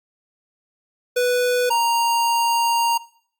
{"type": "tone pair in turn", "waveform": "square", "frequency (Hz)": [493.9, 932.4], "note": ["B4", "A#5"], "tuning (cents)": [0, 0], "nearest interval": "major seventh", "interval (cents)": 1100, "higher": "second", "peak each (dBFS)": -17, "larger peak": "neither", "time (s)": [[1.16, 1.7], [1.7, 2.98]], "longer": "second", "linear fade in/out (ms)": 10, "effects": ["noise-tail reverb RT60 0.6 s tail -20 dB re dry", "Opus 48 kbps"]}